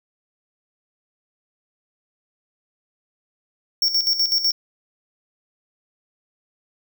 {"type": "tone with tremolo", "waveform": "square", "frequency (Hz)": 5480, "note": "F8", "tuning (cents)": -34, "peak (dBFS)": -16, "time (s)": [3.82, 4.52], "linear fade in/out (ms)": 2, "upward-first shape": "square", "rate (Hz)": 8, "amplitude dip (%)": 65, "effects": []}